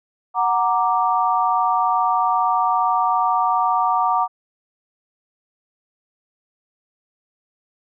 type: chord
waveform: sine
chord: Gb augmented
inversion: none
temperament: equal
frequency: 740 / 932.3 / 1174.7 Hz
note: Gb5 / Bb5 / D6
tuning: 0 / 0 / 0 cents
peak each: -20 dBFS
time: 0.34-4.28 s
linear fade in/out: 50 ms
effects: none